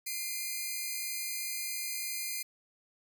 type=tone pair together; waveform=5% pulse; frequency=2093 / 2407 Hz; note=C7 / D7; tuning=0 / +42 cents; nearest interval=major second; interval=242 cents; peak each=-28 / -27 dBFS; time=0.06-2.43 s; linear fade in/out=10 ms; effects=none